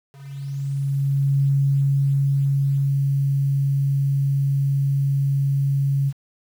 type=tone with ADSR envelope; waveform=sine; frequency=138.59 Hz; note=C#3; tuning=in tune; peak=-15 dBFS; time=0.11-6.13 s; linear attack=1300 ms; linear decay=1500 ms; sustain=-2 dB; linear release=50 ms; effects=8-bit